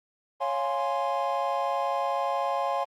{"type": "chord", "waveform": "triangle", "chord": "Db major seventh", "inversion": "none", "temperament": "equal", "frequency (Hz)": [554.4, 698.5, 830.6, 1046.5], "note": ["Db5", "F5", "Ab5", "C6"], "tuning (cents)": [0, 0, 0, 0], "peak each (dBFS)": -29, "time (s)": [0.4, 2.85], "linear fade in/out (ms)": 20, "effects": ["Opus 24 kbps"]}